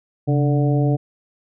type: harmonic tone with a mistuned harmonic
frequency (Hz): 146.83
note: D3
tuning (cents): 0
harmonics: 1 / 2 / 3 / 4 / 5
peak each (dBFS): -16 / -22 / -26 / -28 / -30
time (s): 0.27-0.97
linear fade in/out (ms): 20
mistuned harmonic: 1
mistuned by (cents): -110
effects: none